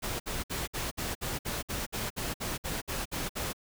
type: noise bursts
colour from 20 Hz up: pink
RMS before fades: -34 dBFS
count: 15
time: 0.02-3.532 s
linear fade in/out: 20 ms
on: 180 ms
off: 58 ms
effects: none